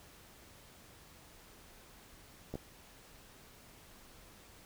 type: clicks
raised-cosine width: 2 ms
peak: -26 dBFS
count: 2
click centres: 2.54 / 2.555 s
effects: pink hiss -58 dBFS RMS until 4.65 s